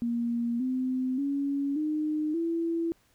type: tone with pitch steps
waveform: sine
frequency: 235.7 / 257 / 280.3 / 305.7 / 333.3 Hz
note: A#3 / C4 / C#4 / D#4 / E4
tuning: +19 / -31 / +19 / -30 / +19 cents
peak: -26 dBFS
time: 0.02-2.92 s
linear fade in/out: 0 ms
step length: 580 ms
effects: pink hiss -66 dBFS RMS until 3.14 s